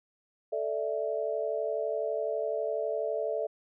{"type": "chord", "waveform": "sine", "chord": "A suspended fourth", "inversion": "none", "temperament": "equal", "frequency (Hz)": [440, 587.3, 659.3], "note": ["A4", "D5", "E5"], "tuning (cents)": [0, 0, 0], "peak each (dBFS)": -33, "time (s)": [0.52, 3.47], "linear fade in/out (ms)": 10, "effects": []}